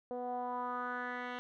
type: tone with low-pass filter sweep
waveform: 10% pulse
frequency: 246.9 Hz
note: B3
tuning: in tune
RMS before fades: -39 dBFS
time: 0.11-1.39 s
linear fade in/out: 0 ms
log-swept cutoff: 570 to 2600 Hz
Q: 3.8
effects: none